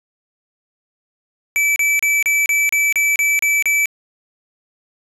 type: tone bursts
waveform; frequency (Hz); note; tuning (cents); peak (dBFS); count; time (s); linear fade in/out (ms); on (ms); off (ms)
square; 2311; D7; -28; -14; 10; 1.56-3.857; 0; 200; 33
effects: resampled to 32000 Hz